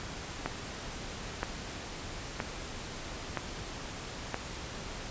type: click train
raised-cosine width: 0.5 ms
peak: -16 dBFS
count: 5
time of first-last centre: 0.46-4.343 s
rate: 1.03 Hz
effects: pink hiss -41 dBFS RMS until 5.1 s + resampled to 16000 Hz